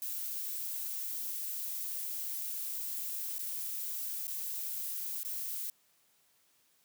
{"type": "noise with dropouts", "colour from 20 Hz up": "violet", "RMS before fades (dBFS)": -38, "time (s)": [0.02, 5.7], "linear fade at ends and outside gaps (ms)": 1, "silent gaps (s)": [[3.383, 3.392], [4.271, 4.279], [5.232, 5.249]], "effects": ["white hiss -70 dBFS RMS until 6.84 s", "high-pass 80 Hz 12 dB/octave"]}